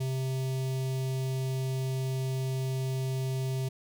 square tone with notch filter, 131.4 Hz, C3, 8 cents sharp, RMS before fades -31 dBFS, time 0-3.69 s, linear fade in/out 10 ms, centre 1400 Hz, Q 0.67, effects none

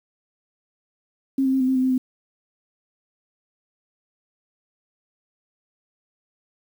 sine tone with pitch steps, 269.6 / 263.6 / 265.8 / 256.6 / 263 / 256.7 / 259.9 / 255.9 Hz, C#4 / C4 / C4 / C4 / C4 / C4 / C4 / C4, -48 / +13 / +27 / -34 / +9 / -33 / -11 / -38 cents, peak -17 dBFS, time 1.38-1.98 s, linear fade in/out 5 ms, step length 75 ms, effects 8-bit

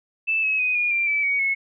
sine tone with pitch steps, 2637 / 2568 / 2501 / 2435 / 2371 / 2309 / 2248 / 2189 Hz, E7 / E7 / D#7 / D#7 / D7 / D7 / C#7 / C#7, 0 / -46 / +8 / -38 / +16 / -30 / +24 / -22 cents, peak -19 dBFS, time 0.27-1.55 s, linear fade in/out 20 ms, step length 160 ms, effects none

